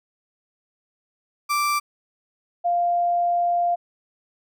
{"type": "tone pair in turn", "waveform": ["35% pulse", "sine"], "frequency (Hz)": [1173, 697.5], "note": ["D6", "F5"], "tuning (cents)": [-2, -2], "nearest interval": "major sixth", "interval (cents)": 900, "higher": "first", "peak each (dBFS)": -18, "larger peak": "neither", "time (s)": [[1.49, 1.8], [2.64, 3.76]], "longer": "second", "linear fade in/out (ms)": 20, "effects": []}